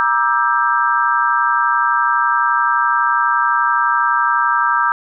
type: chord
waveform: sine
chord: E half-diminished seventh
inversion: second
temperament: just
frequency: 949.3 / 1186.7 / 1318.5 / 1582.2 Hz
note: Bb5 / D6 / E6 / G6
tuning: +31 / +18 / 0 / +16 cents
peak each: -18 dBFS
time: 0-4.92 s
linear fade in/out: 0 ms
effects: none